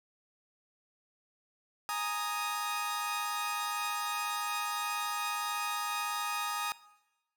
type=chord; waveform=sawtooth; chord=Ab suspended second; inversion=none; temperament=equal; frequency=830.6 / 932.3 / 1244.5 Hz; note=Ab5 / Bb5 / Eb6; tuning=0 / 0 / 0 cents; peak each=-35 / -35 / -31 dBFS; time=1.89-6.72 s; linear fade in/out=0 ms; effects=noise-tail reverb RT60 1.0 s tail -19 dB re dry